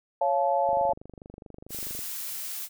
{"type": "chord", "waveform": "sine", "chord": "Db augmented", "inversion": "none", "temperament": "just", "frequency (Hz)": [554.4, 693, 866.2], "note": ["Db5", "F5", "A5"], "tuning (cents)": [0, -14, -27], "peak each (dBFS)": -26, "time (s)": [0.21, 0.93], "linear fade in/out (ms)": 5}
{"type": "click train", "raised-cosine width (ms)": 2, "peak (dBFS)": -30, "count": 33, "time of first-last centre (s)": [0.69, 1.991], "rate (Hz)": 24.6}
{"type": "noise", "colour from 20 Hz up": "blue", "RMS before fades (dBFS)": -35, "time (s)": [1.69, 2.69], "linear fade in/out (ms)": 50}
{"effects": []}